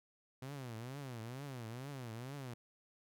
sawtooth tone with vibrato, 126.2 Hz, B2, 38 cents sharp, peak -40 dBFS, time 0.42-2.54 s, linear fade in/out 5 ms, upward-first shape triangle, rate 2.2 Hz, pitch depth 260 cents each way, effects none

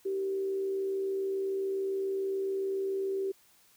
sine tone with frequency modulation, 387.5 Hz, G4, 20 cents flat, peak -29 dBFS, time 0.05-3.32 s, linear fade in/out 10 ms, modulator 72.9 Hz, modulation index 0.24, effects white hiss -63 dBFS RMS until 3.76 s

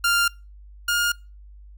sawtooth tone pair in turn, 1396 / 1418.8 Hz, F6 / F6, -1 / +27 cents, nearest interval unison, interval 28 cents, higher second, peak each -14 / -16 dBFS, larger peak first, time 0.04-0.28 / 0.88-1.12 s, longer neither, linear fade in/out 5 ms, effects noise-tail reverb RT60 0.3 s tail -26 dB re dry + added 50 Hz sine -42 dBFS peak until 1.77 s

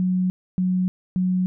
sine tone bursts, 183.6 Hz, F#3, 13 cents flat, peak -18 dBFS, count 3, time 0-1.46 s, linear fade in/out 0 ms, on 300 ms, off 280 ms, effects none

